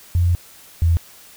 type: tone pair in turn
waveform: sine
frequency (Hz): 87.31 / 83.78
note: F2 / E2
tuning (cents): 0 / +29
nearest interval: minor second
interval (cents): 71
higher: first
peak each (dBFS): -13 / -12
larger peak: second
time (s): 0.15-0.35 / 0.82-0.97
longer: first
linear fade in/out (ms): 0
effects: white hiss -45 dBFS RMS until 1.36 s